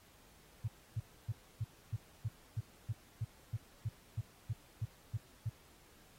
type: tone bursts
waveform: sine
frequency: 110.4 Hz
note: A2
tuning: 6 cents sharp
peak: -33 dBFS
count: 16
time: 0.64-5.496 s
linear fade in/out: 10 ms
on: 41 ms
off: 280 ms
effects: pink hiss -64 dBFS RMS until 6.18 s + AAC 48 kbps